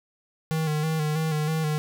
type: tone with vibrato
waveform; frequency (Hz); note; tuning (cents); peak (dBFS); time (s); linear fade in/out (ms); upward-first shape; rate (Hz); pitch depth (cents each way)
square; 155.56; D#3; 0; -24; 0.51-1.78; 0; square; 3.1; 39
effects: none